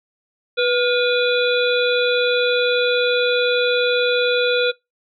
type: harmonic tone with a mistuned harmonic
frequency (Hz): 492.5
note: B4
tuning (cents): -5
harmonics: 1 / 3 / 5 / 7 / 8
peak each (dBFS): -17 / -22 / -24 / -25 / -26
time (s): 0.57-4.72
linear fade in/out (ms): 20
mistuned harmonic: 3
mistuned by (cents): -64
effects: noise-tail reverb RT60 0.2 s tail -23 dB re dry